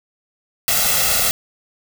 white noise with comb filter, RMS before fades -17 dBFS, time 0.68-1.31 s, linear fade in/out 0 ms, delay 1.5 ms, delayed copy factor +0.8, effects none

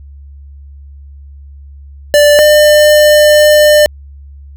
square tone pair in turn, 587.3 / 600.3 Hz, D5 / D5, 0 / +38 cents, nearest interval unison, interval 38 cents, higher second, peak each -4 / -4 dBFS, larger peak neither, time 2.14-2.39 / 2.39-3.86 s, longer second, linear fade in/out 0 ms, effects added 70 Hz sine -30 dBFS peak until 4.56 s

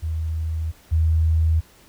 sine tone pair in turn, 80 / 80.28 Hz, D#2 / E2, +49 / -45 cents, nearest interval unison, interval 6 cents, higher second, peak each -22 / -15 dBFS, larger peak second, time 0.02-0.72 / 0.91-1.61 s, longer neither, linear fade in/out 20 ms, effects pink hiss -52 dBFS RMS until 1.88 s

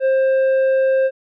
sine tone with tanh clipping, 530 Hz, C5, 22 cents sharp, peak -14 dBFS, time 0-1.11 s, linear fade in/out 50 ms, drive 6 dB, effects none

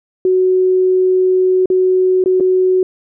sine tone with dropouts, 371 Hz, F#4, 5 cents sharp, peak -9 dBFS, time 0.25-2.83 s, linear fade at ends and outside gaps 2 ms, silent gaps 1.658-1.701 / 2.24-2.259 / 2.4-2.406 s, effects none

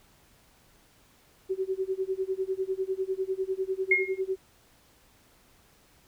sine tone with tremolo, 380.1 Hz, F#4, 47 cents sharp, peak -24 dBFS, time 1.49-4.37 s, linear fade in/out 20 ms, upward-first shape sine, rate 10 Hz, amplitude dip 95%
sine tone with exponential decay, 2145 Hz, C7, 42 cents sharp, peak -16 dBFS, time 3.91-4.21 s, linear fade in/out 5 ms, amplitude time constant 65 ms
effects pink hiss -61 dBFS RMS until 6.07 s

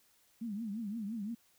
sine tone with vibrato, 215.4 Hz, A3, 37 cents flat, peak -36 dBFS, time 0.41-1.35 s, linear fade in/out 10 ms, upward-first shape triangle, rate 5.8 Hz, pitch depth 190 cents each way, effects white hiss -69 dBFS RMS until 1.58 s

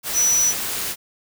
sine tone in noise, 5920 Hz, F#8, in tune, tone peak -15 dBFS, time 0.13-0.54 s, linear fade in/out 50 ms, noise white, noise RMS -26 dBFS, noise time 0.03-0.96 s, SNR +8 dB, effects none

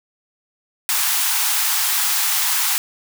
white high-pass noise, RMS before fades -19 dBFS, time 0.89-2.78 s, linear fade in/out 0 ms, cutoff 750 Hz, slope 96 dB/octave, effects none

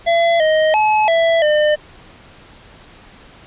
square tone with pitch steps, 676 / 625 / 857 / 663 / 603 Hz, E5 / D#5 / A5 / E5 / D5, +43 / +8 / -46 / +10 / +46 cents, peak -12 dBFS, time 0.06-1.76 s, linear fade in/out 20 ms, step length 340 ms, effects pink hiss -43 dBFS RMS until 3.46 s + resampled to 8000 Hz

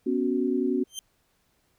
sine chord, B suspended second, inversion none, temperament equal, 246.9 / 277.2 / 370 Hz, B3 / C#4 / F#4, 0 / 0 / 0 cents, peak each -27 dBFS, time 0.06-0.84 s, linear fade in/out 10 ms
20% pulse tone with exponential growth, 3136 Hz, G7, in tune, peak -24 dBFS, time 0.87-0.99 s, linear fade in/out 1 ms, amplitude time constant 24 ms
effects pink hiss -69 dBFS RMS until 1.78 s

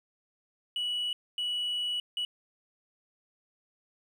sine tone bursts at uneven times, 2940 Hz, F#7, 12 cents flat, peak -27 dBFS, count 3, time 0.76-1.13 / 1.38-2 / 2.17-2.25 s, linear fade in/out 2 ms, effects tanh soft clip ceiling -27 dBFS + 10-bit

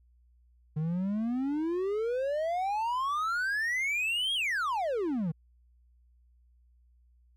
triangle exponential two-way sweep, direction up then down, 150 to 3322 to 150 Hz, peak -26 dBFS, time 0.76-5.32 s, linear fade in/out 10 ms, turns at 4.34 s, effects added 60 Hz sine -60 dBFS peak until 7.36 s

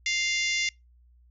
harmonic tone, 698.5 Hz, F5, in tune, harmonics 3 / 4 / 5 / 6 / 7 / 8 / 9 / 10, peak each -27 / -33 / -34 / -39 / -36 / -36 / -37 / -40 dBFS, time 0.06-0.69 s, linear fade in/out 2 ms, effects noise-tail reverb RT60 0.2 s tail -26 dB re dry + added 60 Hz sine -55 dBFS peak until 1.3 s

